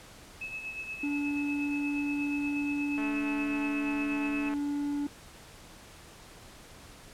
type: tone with tremolo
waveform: sine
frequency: 2591 Hz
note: E7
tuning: 30 cents flat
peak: -34 dBFS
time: 0.41-4.49 s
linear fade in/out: 5 ms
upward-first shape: sine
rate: 8.4 Hz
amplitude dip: 55%
type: tone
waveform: triangle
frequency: 288.2 Hz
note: D4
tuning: 33 cents flat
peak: -27 dBFS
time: 1.03-5.07 s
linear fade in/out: 5 ms
type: click train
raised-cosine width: 0.5 ms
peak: -27 dBFS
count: 339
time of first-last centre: 2.98-4.538 s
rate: 217 Hz
effects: pink hiss -51 dBFS RMS until 7.13 s + low-pass 11000 Hz 12 dB/octave